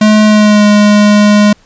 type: tone with pitch glide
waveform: square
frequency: 213.6 to 207.9 Hz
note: G#3 to G#3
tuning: +49 to +2 cents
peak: -4 dBFS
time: 0.01-1.53 s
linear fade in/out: 5 ms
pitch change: -47 cents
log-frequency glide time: 0.25-0.65 s
effects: pink hiss -47 dBFS RMS until 1.65 s + resampled to 16000 Hz